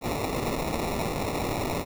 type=noise with sample-and-hold; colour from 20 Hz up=blue; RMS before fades=-29 dBFS; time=0.01-1.85 s; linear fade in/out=50 ms; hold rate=1575 Hz; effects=none